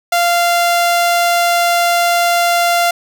sawtooth tone, 693 Hz, F5, 14 cents flat, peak -7 dBFS, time 0.12-2.91 s, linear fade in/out 5 ms, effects none

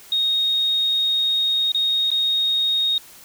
sine tone with dropouts, 3729 Hz, A#7, in tune, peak -17 dBFS, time 0.12-2.98 s, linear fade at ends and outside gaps 2 ms, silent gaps 1.719-1.746 / 2.104-2.115 s, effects white hiss -45 dBFS RMS until 3.24 s

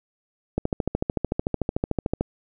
click train, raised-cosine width 2 ms, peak -9 dBFS, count 23, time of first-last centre 0.58-2.21 s, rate 13.5 Hz, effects none

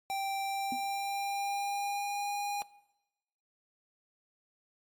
square tone with pitch glide, 784 to 814.9 Hz, G5 to G#5, 0 to -33 cents, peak -33 dBFS, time 0.1-2.62 s, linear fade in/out 0 ms, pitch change +67 cents, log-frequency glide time 0.42-2.32 s
sine tone with exponential decay, 250 Hz, B3, 21 cents sharp, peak -33 dBFS, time 0.72-0.83 s, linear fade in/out 2 ms, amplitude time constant 22 ms
effects noise-tail reverb RT60 1.0 s tail -20 dB re dry + AAC 64 kbps

